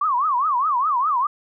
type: tone with vibrato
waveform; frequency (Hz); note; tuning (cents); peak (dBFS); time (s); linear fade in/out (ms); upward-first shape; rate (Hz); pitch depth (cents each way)
sine; 1108.7; C#6; 0; -17; 0.01-1.27; 5; triangle; 4.9; 290
effects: none